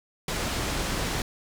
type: low-pass noise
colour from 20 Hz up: pink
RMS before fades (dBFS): -29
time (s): 0.28-1.22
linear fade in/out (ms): 2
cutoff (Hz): 8600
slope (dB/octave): 12
effects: none